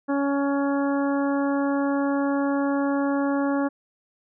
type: harmonic tone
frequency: 280 Hz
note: C#4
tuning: 18 cents sharp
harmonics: 1 / 2 / 3 / 4 / 5 / 6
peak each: -22 / -28 / -32 / -34 / -36 / -38 dBFS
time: 0.08-3.69 s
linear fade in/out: 20 ms
effects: none